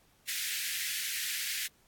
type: high-pass noise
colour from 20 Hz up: pink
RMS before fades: -35 dBFS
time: 0.27-1.68 s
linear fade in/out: 20 ms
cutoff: 1700 Hz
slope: 48 dB/octave
effects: pink hiss -66 dBFS RMS until 1.87 s + AAC 64 kbps